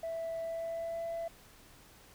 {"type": "tone with pitch glide", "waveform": "sine", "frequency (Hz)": [659.3, 668.9], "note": ["E5", "E5"], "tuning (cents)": [0, 25], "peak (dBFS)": -33, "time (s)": [0.03, 1.28], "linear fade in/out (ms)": 5, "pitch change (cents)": 25, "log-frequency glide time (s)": [0.41, 1.06], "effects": ["tanh soft clip ceiling -33 dBFS", "pink hiss -58 dBFS RMS until 2.14 s"]}